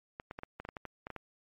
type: clicks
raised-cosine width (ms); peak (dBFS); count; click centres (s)
0.5; -26; 12; 0.199 / 0.311 / 0.389 / 0.434 / 0.6 / 0.651 / 0.689 / 0.768 / 0.853 / 1.069 / 1.103 / 1.163
effects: MP3 48 kbps